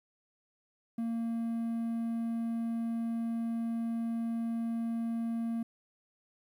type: tone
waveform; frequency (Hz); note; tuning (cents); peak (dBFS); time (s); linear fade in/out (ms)
triangle; 230; A#3; -23; -29; 0.98-5.63; 5
effects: 11-bit